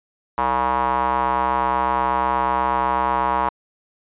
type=tone with band-pass filter; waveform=square; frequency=64.1 Hz; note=C2; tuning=35 cents flat; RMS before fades=-20 dBFS; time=0.38-3.49 s; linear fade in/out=0 ms; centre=980 Hz; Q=5; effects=resampled to 8000 Hz